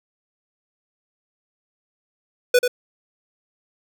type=tone with echo; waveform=square; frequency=493.9 Hz; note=B4; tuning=in tune; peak=-12 dBFS; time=2.54-2.59 s; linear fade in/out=5 ms; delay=89 ms; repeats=1; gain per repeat=-6 dB; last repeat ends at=2.679 s; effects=9-bit